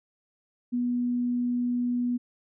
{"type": "tone", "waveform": "sine", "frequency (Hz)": 244.1, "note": "B3", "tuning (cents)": -20, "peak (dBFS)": -24, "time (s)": [0.72, 2.18], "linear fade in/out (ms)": 20, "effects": []}